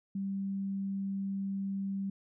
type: tone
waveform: sine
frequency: 195.7 Hz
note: G3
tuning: 3 cents flat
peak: -32 dBFS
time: 0.15-2.1 s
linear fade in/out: 5 ms
effects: none